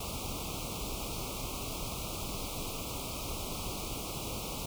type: band-stop noise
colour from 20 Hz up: pink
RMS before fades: -38 dBFS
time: 0-4.66 s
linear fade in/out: 5 ms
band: 1300 to 2300 Hz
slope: 96 dB/octave
effects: none